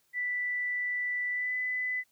sine tone with pitch glide, 1975.5 to 2003 Hz, B6 to B6, 0 to +24 cents, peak -29 dBFS, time 0.13-2.04 s, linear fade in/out 50 ms, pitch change +24 cents, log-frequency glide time 1.31-1.54 s, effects white hiss -71 dBFS RMS until 2.11 s

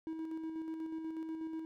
triangle tone with tremolo, 320.9 Hz, E4, 46 cents flat, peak -35 dBFS, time 0.07-1.65 s, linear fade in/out 0 ms, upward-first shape square, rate 8.2 Hz, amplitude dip 35%, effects none

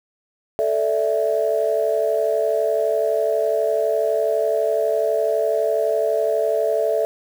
sine chord, A suspended fourth, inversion none, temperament equal, 440 / 587.3 / 659.3 Hz, A4 / D5 / E5, 0 / 0 / 0 cents, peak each -21 / -22 / -20 dBFS, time 0.59-7.05 s, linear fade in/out 0 ms, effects tanh soft clip ceiling -8 dBFS + 7-bit

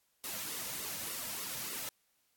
white noise with flanger, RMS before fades -40 dBFS, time 0.24-1.89 s, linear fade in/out 0 ms, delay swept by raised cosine 1.2 to 2.7 ms, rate 3.4 Hz, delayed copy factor -0.65, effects white hiss -75 dBFS RMS until 2.36 s + AAC 64 kbps

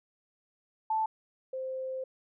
sine tone pair in turn, 878 / 522.1 Hz, A5 / C5, -4 / -4 cents, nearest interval major sixth, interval 900 cents, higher first, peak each -26 / -33 dBFS, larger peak first, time 0.9-1.06 / 1.53-2.04 s, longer second, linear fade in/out 5 ms, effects none

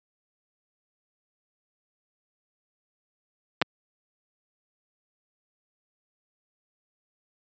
clicks, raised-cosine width 0.3 ms, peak -5 dBFS, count 2, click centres 3.616 / 3.622 s, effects high-pass 150 Hz 12 dB/octave + resampled to 16000 Hz

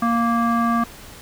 square tone with low-pass filter, 233.1 Hz, A#3, in tune, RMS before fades -19 dBFS, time 0.02-0.84 s, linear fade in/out 5 ms, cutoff 1300 Hz, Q 6.5, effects pink hiss -41 dBFS RMS until 1.21 s

